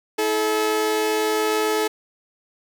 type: tone pair together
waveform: sawtooth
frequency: 323.3 / 430.7 Hz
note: E4 / A4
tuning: -34 / -37 cents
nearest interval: perfect fourth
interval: 497 cents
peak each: -23 / -16 dBFS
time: 0.18-1.88 s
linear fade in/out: 10 ms
effects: 9-bit